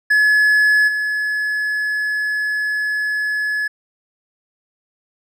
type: tone with level steps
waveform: triangle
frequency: 1704 Hz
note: G#6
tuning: 44 cents sharp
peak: -9 / -16 dBFS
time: 0.1-3.68 s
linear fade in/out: 10 ms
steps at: 0.87 s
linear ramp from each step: 20 ms
effects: none